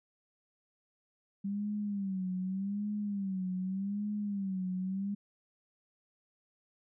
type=tone with vibrato; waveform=sine; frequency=196 Hz; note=G3; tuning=in tune; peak=-32 dBFS; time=1.44-5.15 s; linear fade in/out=10 ms; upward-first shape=sine; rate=0.84 Hz; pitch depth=110 cents each way; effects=none